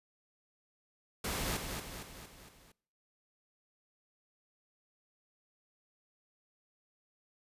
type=noise with echo; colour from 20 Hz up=pink; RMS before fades=-36 dBFS; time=1.24-1.57 s; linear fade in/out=5 ms; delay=230 ms; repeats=5; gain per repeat=-5 dB; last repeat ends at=2.72 s; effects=noise-tail reverb RT60 0.6 s tail -24 dB re dry + resampled to 32000 Hz